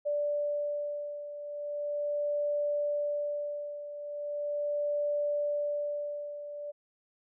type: beating tone pair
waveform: sine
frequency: 585 / 585.39 Hz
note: D5 / D5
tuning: -7 / -6 cents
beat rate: 0.39 Hz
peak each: -31 / -36 dBFS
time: 0.05-6.72 s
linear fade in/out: 20 ms
effects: none